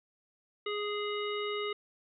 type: harmonic tone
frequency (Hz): 415.3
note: G#4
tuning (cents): 0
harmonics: 1 / 3 / 5 / 7 / 9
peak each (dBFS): -34 / -39 / -41 / -42 / -44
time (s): 0.66-1.73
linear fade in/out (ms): 5
effects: none